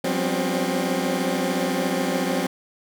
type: tone cluster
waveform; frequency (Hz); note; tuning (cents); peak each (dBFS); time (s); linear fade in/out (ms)
20% pulse; 179.5 / 196.5 / 252.7 / 266.4 / 292.8; F3 / G3 / B3 / C4 / D4; +48 / +4 / +40 / +31 / -5; -22 / -25 / -24 / -21 / -30; 0.04-2.47; 5
effects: none